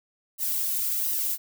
violet noise with flanger, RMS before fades -27 dBFS, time 0.38-1.38 s, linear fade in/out 50 ms, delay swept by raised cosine 1 to 2.7 ms, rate 1.4 Hz, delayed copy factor +0.75, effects none

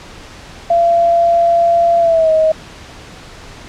sine tone with pitch glide, 682 to 632.7 Hz, F5 to D#5, -41 to +29 cents, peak -8 dBFS, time 0.7-2.52 s, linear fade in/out 5 ms, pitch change -130 cents, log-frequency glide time 1.99-2.31 s, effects pink hiss -35 dBFS RMS until 3.68 s + low-pass 6000 Hz 12 dB/octave

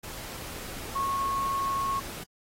sine tone in noise, 1096 Hz, C#6, 20 cents flat, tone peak -26 dBFS, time 0.95-2 s, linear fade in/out 10 ms, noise pink, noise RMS -40 dBFS, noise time 0.03-2.24 s, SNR +11 dB, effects AAC 48 kbps

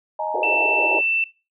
sine chord, D# suspended fourth, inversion none, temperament equal with one note detuned, 622.3 / 845.6 / 932.3 Hz, D#5 / G#5 / A#5, 0 / +31 / 0 cents, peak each -27 dBFS, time 0.19-0.99 s, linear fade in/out 5 ms
pink band-pass noise, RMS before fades -27 dBFS, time 0.34-1.01 s, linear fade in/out 5 ms, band 320 to 790 Hz, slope 96 dB/octave
sine tone, 2670 Hz, E7, 22 cents sharp, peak -18 dBFS, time 0.43-1.24 s, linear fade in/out 2 ms
effects noise-tail reverb RT60 0.3 s tail -20 dB re dry

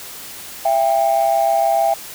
sine tone pair together, 669.4 / 796 Hz, E5 / G5, +26 / +26 cents, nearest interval minor third, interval 300 cents, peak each -15 dBFS, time 0.65-1.94 s, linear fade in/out 5 ms, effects tanh soft clip ceiling -7 dBFS + white hiss -34 dBFS RMS until 2.14 s

